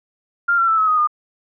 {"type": "tone with pitch steps", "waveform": "sine", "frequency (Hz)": [1397, 1358.8, 1321.6, 1285.5, 1250.4, 1216.2], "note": ["F6", "F6", "E6", "E6", "D#6", "D#6"], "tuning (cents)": [0, -48, 4, -44, 8, -40], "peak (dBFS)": -13, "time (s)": [0.48, 1.074], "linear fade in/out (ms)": 10, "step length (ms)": 99, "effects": []}